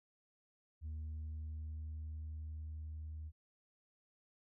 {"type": "tone with level ramp", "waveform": "sine", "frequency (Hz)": 77.78, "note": "D#2", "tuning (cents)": 0, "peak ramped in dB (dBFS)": [-38, -42], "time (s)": [0.81, 3.32], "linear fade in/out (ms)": 50, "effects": ["tanh soft clip ceiling -40 dBFS"]}